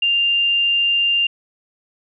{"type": "tone", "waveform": "sine", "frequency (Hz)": 2794, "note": "F7", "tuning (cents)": 0, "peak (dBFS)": -14, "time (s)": [0.02, 1.27], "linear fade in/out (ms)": 5, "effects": []}